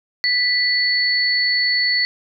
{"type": "tone pair together", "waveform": "sine", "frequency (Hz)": [1975.5, 4435], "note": ["B6", "C#8"], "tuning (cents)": [0, 0], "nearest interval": "octave + major second", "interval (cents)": 1400, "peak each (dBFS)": -18, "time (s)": [0.24, 2.05], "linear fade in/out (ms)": 0, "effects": []}